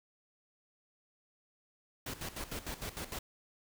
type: noise with tremolo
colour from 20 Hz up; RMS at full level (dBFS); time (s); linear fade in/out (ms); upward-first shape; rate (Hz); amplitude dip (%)
pink; -40; 2.06-3.19; 5; square; 6.6; 75
effects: none